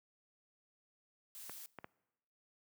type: noise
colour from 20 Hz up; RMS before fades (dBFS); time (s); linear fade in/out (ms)
blue; -50; 1.35-1.66; 0
type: clicks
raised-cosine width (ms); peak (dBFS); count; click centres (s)
0.5; -31; 3; 1.496 / 1.787 / 1.844
effects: noise-tail reverb RT60 1.0 s tail -23 dB re dry + high-pass 100 Hz 12 dB/octave